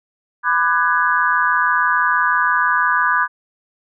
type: chord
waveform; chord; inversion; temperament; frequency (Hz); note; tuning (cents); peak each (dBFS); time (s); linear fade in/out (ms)
sine; G# half-diminished seventh; first; just; 996.7 / 1196.1 / 1495.1 / 1661.2; B5 / D6 / F#6 / G#6; +16 / +31 / +18 / 0; -19; 0.43-3.28; 50
effects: none